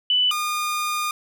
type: tone pair in turn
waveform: sine / sawtooth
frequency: 2986 / 1216.9 Hz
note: F#7 / D#6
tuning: +15 / -39 cents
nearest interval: octave + major third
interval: 1554 cents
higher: first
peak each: -16 / -19 dBFS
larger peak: first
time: 0.1-0.31 / 0.31-1.11 s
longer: second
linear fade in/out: 2 ms
effects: none